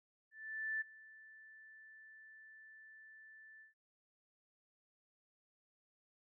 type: tone with ADSR envelope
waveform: sine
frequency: 1760 Hz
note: A6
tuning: in tune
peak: -35 dBFS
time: 0.31-3.74 s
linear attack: 500 ms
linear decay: 15 ms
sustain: -21 dB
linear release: 130 ms
effects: none